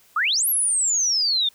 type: exponential two-way sweep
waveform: sine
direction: up then down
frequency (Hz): 1163 to 11840 to 3542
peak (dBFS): -18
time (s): 0.16-1.49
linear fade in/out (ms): 5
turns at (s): 0.48
effects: white hiss -56 dBFS RMS until 1.54 s